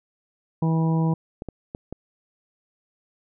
harmonic tone, 162.1 Hz, E3, 29 cents flat, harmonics 1 / 2 / 3 / 4 / 5 / 6, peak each -19 / -29 / -33 / -39 / -36 / -34 dBFS, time 0.62-1.14 s, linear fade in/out 5 ms
clicks, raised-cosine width 2 ms, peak -19 dBFS, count 4, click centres 1.421 / 1.487 / 1.749 / 1.926 s
effects none

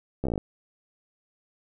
slowing click train, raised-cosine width 2 ms, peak -15 dBFS, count 9, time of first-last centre 0.24-0.379 s, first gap 14 ms, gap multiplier 1.06, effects none

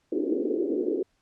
white band-pass noise, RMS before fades -27 dBFS, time 0.12-1.03 s, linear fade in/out 5 ms, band 280 to 430 Hz, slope 48 dB/octave, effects pink hiss -71 dBFS RMS until 1.21 s + low-pass 8000 Hz 12 dB/octave

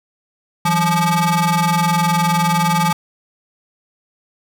30% pulse ring-modulated tone, 349.2 Hz, F4, in tune, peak -8 dBFS, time 0.65-2.93 s, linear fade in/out 5 ms, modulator 514 Hz, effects none

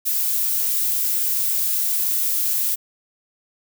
violet noise, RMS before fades -21 dBFS, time 0.05-2.76 s, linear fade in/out 20 ms, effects none

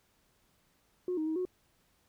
sine tone with pitch steps, 361.9 / 312.4 / 316.9 / 365.4 Hz, F#4 / D#4 / D#4 / F#4, -38 / +7 / +32 / -22 cents, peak -29 dBFS, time 1.08-1.452 s, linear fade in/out 2 ms, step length 93 ms, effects tanh soft clip ceiling -26 dBFS + pink hiss -71 dBFS RMS until 2.08 s

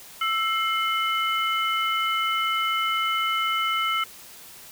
sine tone cluster, 1322 / 2126 / 2992 Hz, E6 / C7 / F#7, +5 / +27 / +19 cents, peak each -24 / -28 / -28 dBFS, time 0.21-4.04 s, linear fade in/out 5 ms, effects white hiss -45 dBFS RMS until 4.71 s

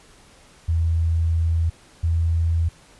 sine tone pair in turn, 82.41 / 82.87 Hz, E2 / E2, 0 / +10 cents, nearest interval unison, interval 10 cents, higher second, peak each -17 dBFS, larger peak neither, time 0.68-1.7 / 2.03-2.69 s, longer first, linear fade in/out 10 ms, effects pink hiss -51 dBFS RMS until 2.99 s + resampled to 24000 Hz

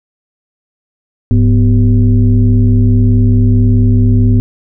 sine tone with frequency modulation, 103.83 Hz, G#2, in tune, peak -5 dBFS, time 1.31-4.4 s, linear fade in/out 0 ms, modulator 143 Hz, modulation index 0.92, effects none

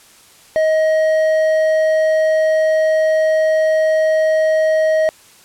triangle tone with hard clipping, 630 Hz, D#5, 21 cents sharp, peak -13 dBFS, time 0.56-5.09 s, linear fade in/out 0 ms, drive 9 dB, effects white hiss -46 dBFS RMS until 5.44 s + low-pass 11000 Hz 12 dB/octave

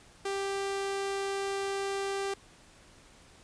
sawtooth tone, 393.6 Hz, G4, 7 cents sharp, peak -27 dBFS, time 0.25-2.34 s, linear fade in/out 5 ms, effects pink hiss -57 dBFS RMS until 3.43 s + resampled to 22050 Hz

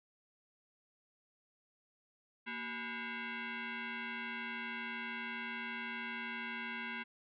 sine tone with frequency modulation, 233.1 Hz, A#3, in tune, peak -39 dBFS, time 2.46-7.04 s, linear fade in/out 20 ms, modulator 611 Hz, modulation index 4.2, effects none

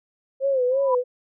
sine tone with vibrato, 523.3 Hz, C5, in tune, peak -18 dBFS, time 0.4-1.04 s, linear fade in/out 50 ms, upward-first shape sine, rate 3 Hz, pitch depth 100 cents each way
sine tone with exponential growth, 992 Hz, B5, 7 cents sharp, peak -18 dBFS, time 0.71-0.95 s, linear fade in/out 5 ms, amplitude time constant 52 ms
effects none

